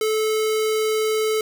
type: tone with notch filter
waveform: square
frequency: 434.6 Hz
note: A4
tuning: 21 cents flat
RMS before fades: -21 dBFS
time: 0.01-1.41 s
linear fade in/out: 2 ms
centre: 890 Hz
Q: 1.1
effects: none